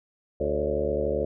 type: harmonic tone with a mistuned harmonic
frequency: 73.5 Hz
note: D2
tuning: 2 cents sharp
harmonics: 1 / 2 / 3 / 4 / 5 / 6 / 7 / 8 / 9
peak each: -33 / -38 / -36 / -38 / -32 / -29 / -29 / -32 / -40 dBFS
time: 0.4-1.25 s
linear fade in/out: 5 ms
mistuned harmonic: 7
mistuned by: +75 cents
effects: none